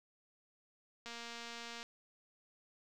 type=click train; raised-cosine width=0.2 ms; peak=-30 dBFS; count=181; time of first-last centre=1.06-1.829 s; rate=234 Hz; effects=none